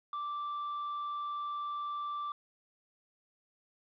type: tone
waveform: triangle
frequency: 1172 Hz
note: D6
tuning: 4 cents flat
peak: -33 dBFS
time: 0.13-2.32 s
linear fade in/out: 2 ms
effects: resampled to 11025 Hz + 11-bit

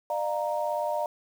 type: chord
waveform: sine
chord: Bb major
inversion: first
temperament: equal with one note detuned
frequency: 601.4 / 698.5 / 932.3 Hz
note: D5 / F5 / Bb5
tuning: +41 / 0 / 0 cents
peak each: -29 / -32 / -31 dBFS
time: 0.1-1.06 s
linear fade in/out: 2 ms
effects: 8-bit

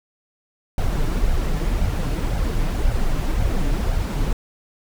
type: noise with flanger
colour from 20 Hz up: brown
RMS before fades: -20 dBFS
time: 0.78-4.33 s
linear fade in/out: 2 ms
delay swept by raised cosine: 1.3 to 6.9 ms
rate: 1.9 Hz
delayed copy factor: +0.55
effects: none

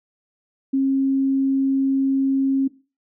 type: tone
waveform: sine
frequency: 270 Hz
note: C#4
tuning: 45 cents flat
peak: -16 dBFS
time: 0.73-2.68 s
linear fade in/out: 10 ms
effects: noise-tail reverb RT60 0.3 s tail -17 dB re dry

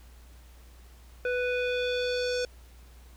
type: tone with low-pass filter sweep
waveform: square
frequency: 495.3 Hz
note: B4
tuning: 5 cents sharp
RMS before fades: -29 dBFS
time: 1.25-2.45 s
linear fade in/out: 2 ms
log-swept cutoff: 2000 to 5800 Hz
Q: 2.6
effects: added 60 Hz sine -49 dBFS peak until 3.16 s + pink hiss -59 dBFS RMS until 3.16 s

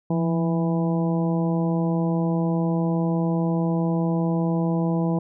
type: harmonic tone with a mistuned harmonic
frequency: 164.81 Hz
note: E3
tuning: in tune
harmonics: 1 / 2 / 3 / 4 / 5 / 6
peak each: -21 / -27 / -31 / -33 / -35 / -37 dBFS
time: 0.1-5.19 s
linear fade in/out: 5 ms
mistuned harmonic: 1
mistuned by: +50 cents
effects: none

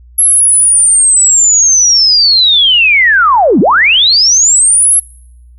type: linear two-way sweep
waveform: sine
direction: down then up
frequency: 11260 to 161.9 to 11260 Hz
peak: -4 dBFS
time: 0.18-5 s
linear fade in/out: 10 ms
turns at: 3.6 s
effects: noise-tail reverb RT60 0.8 s tail -25 dB re dry + added 60 Hz sine -35 dBFS peak until 5.58 s

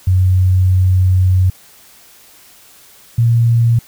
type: tone pair in turn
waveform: sine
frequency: 92.5 / 116.77 Hz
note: F#2 / A#2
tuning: 0 / +3 cents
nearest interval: major third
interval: 403 cents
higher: second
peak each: -8 dBFS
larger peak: neither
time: 0.07-1.5 / 3.18-3.79 s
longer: first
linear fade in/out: 5 ms
effects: white hiss -44 dBFS RMS until 3.87 s

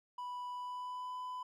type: tone with pitch glide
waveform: triangle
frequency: 987 to 1002.5 Hz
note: B5 to B5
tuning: -1 to +26 cents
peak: -38 dBFS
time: 0.18-1.43 s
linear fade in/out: 5 ms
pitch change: +27 cents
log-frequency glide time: 0.5-1.17 s
effects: none

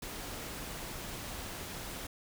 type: noise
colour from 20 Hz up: pink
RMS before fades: -42 dBFS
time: 0.02-2.07 s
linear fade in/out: 5 ms
effects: none

